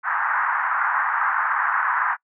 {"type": "band-pass noise", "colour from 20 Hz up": "white", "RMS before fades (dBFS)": -22, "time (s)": [0.03, 2.17], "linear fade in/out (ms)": 50, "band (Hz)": [870, 1700], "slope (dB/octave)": 48, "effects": ["noise-tail reverb RT60 0.1 s tail -25 dB re dry"]}